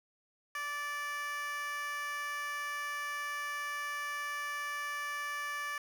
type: tone with high-pass filter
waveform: 15% pulse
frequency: 583 Hz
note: D5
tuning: 13 cents flat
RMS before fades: -38 dBFS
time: 0.55-5.78 s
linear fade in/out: 2 ms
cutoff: 1400 Hz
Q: 2.8
effects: none